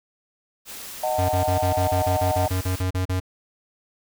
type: noise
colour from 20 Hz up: white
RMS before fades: -37 dBFS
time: 0.65-2.84 s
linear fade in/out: 50 ms
type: chord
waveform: sine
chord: D# diminished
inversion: none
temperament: just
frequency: 622.3 / 746.7 / 896 Hz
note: D#5 / F#5 / A5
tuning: 0 / +16 / +31 cents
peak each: -24 / -25 / -30 dBFS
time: 1.03-2.48 s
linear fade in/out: 5 ms
type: tone bursts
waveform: square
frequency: 92.5 Hz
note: F#2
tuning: in tune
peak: -22 dBFS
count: 14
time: 1.18-3.201 s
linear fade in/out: 10 ms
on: 110 ms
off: 37 ms
effects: none